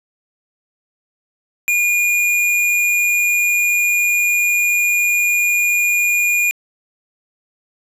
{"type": "tone", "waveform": "square", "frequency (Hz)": 2431, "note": "D#7", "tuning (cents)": -41, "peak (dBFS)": -14, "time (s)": [1.68, 6.51], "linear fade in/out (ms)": 0, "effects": ["resampled to 32000 Hz", "8-bit"]}